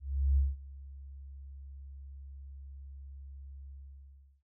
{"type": "tone with ADSR envelope", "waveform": "sine", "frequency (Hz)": 68.5, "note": "C#2", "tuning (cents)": -20, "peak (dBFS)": -22, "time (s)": [0, 4.43], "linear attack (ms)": 370, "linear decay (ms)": 190, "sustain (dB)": -22, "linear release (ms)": 730, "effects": []}